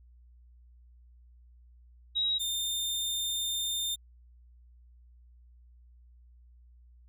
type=tone pair in turn; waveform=sine / sawtooth; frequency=3827 / 3617 Hz; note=A#7 / A7; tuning=+45 / +47 cents; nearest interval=minor second; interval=98 cents; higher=first; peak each=-26 / -27 dBFS; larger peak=first; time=2.15-2.39 / 2.39-3.96 s; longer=second; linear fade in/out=20 ms; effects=added 60 Hz sine -54 dBFS peak until 7.08 s